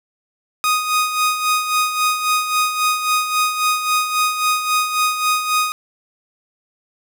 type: tone with tremolo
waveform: sawtooth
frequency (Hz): 1244.5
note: D#6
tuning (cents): 0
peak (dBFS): -10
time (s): 0.64-5.72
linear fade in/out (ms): 0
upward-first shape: sine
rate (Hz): 3.7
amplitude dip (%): 60
effects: none